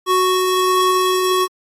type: tone pair together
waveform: square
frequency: 370 / 1108.7 Hz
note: F#4 / C#6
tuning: 0 / 0 cents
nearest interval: octave + perfect fifth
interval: 1900 cents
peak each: -17 dBFS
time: 0.06-1.48 s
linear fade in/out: 50 ms
effects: AAC 48 kbps